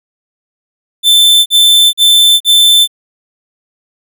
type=tone bursts; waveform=45% pulse; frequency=3538 Hz; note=A7; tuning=9 cents sharp; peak=-4 dBFS; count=4; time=1.03-2.876 s; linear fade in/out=50 ms; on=430 ms; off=42 ms; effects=none